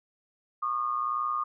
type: tone pair together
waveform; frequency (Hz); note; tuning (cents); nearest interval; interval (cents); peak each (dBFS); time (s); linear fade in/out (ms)
sine; 1095 / 1216.9; C#6 / D#6; -22 / -39; major second; 183; -32 / -28; 0.62-1.44; 10
effects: none